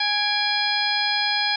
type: harmonic tone with a mistuned harmonic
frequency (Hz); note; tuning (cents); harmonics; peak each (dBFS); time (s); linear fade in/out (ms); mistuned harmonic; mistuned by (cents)
830; G#5; -1; 1 / 2 / 3 / 4 / 5 / 6; -27 / -27 / -27 / -27 / -27 / -27; 0-1.56; 5; 3; -84
effects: none